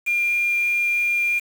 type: tone with quantisation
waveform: sine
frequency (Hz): 2399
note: D7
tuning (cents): +36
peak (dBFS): -18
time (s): 0.06-1.4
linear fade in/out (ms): 20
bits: 6
effects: none